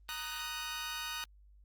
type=chord; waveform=15% pulse; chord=D# minor; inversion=second; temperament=just; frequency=933.4 / 1244.5 / 1493.4 Hz; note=A#5 / D#6 / F#6; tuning=+2 / 0 / +16 cents; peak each=-38 / -36 / -35 dBFS; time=0.09-1.24 s; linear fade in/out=0 ms; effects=added 50 Hz sine -57 dBFS peak until 1.64 s + Opus 32 kbps